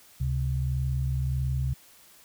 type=tone pair together; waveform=sine; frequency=69.4 / 131.01 Hz; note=C#2 / C3; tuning=+3 / +3 cents; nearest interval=major seventh; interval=1100 cents; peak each=-28 / -27 dBFS; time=0.2-1.74 s; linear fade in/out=10 ms; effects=white hiss -55 dBFS RMS until 2.24 s